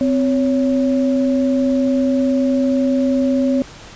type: tone pair together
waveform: sine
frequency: 259 / 558 Hz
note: C4 / C#5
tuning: -17 / +11 cents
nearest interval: octave + minor second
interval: 1328 cents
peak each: -14 / -20 dBFS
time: 0.01-3.62 s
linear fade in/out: 0 ms
effects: pink hiss -38 dBFS RMS until 3.95 s + resampled to 16000 Hz